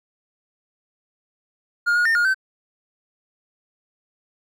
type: tone with pitch steps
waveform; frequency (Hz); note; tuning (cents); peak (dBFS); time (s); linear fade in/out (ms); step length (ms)
triangle; 1418 / 1440 / 1817 / 1427 / 1539; F6 / F#6 / A#6 / F6 / G6; +26 / -47 / -45 / +37 / -32; -14; 1.86-2.345; 20; 97
effects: none